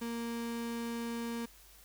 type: tone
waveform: 35% pulse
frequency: 233.1 Hz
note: A#3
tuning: in tune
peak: -34 dBFS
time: 0.01-1.46 s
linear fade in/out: 10 ms
effects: added 50 Hz sine -61 dBFS peak until 1.84 s + white hiss -59 dBFS RMS until 1.84 s